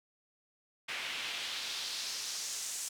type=noise with band-pass filter sweep; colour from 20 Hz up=pink; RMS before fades=-39 dBFS; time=0.88-2.89 s; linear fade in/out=10 ms; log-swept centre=2400 to 7800 Hz; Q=1.8; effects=none